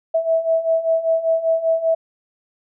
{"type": "beating tone pair", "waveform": "sine", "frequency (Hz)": [650, 655.1], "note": ["E5", "E5"], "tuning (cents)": [-24, -11], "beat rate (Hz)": 5.1, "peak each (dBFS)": [-21, -17], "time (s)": [0.14, 1.95], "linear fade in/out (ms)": 10, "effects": []}